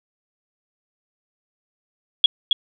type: tone with echo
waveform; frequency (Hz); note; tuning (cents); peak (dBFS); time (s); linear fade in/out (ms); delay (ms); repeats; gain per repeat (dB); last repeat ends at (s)
sine; 3322; G#7; 0; -8; 2.24-2.26; 2; 270; 1; -5; 2.53
effects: none